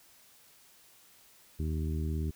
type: harmonic tone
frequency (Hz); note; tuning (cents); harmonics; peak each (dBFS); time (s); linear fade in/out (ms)
78.1; D#2; +7; 1 / 2 / 3 / 4 / 5; -31 / -37 / -41 / -43 / -45; 1.59-2.31; 10
effects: white hiss -60 dBFS RMS until 2.35 s